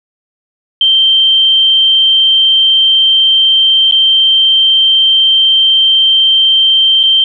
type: tone with dropouts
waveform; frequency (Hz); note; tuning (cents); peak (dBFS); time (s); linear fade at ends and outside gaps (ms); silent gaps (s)
sine; 3136; G7; 0; -5; 0.81-7.24; 2; 3.912-3.922 / 7.032-7.036
effects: none